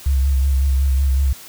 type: tone with vibrato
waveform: sine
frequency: 67.6 Hz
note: C#2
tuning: 43 cents flat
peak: -13 dBFS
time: 0.06-1.33 s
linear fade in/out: 5 ms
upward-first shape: sine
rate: 5.4 Hz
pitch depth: 49 cents each way
effects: white hiss -39 dBFS RMS until 1.48 s